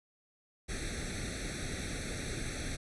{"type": "noise with comb filter", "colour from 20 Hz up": "pink", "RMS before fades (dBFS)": -38, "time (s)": [0.68, 2.77], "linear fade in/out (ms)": 20, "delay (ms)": 0.5, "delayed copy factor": 0.9, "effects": ["resampled to 24000 Hz"]}